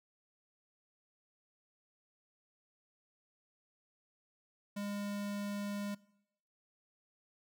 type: tone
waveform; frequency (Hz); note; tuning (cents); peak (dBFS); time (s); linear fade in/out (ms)
square; 203.4; G#3; -36; -38; 4.76-5.95; 10
effects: noise-tail reverb RT60 0.8 s tail -22 dB re dry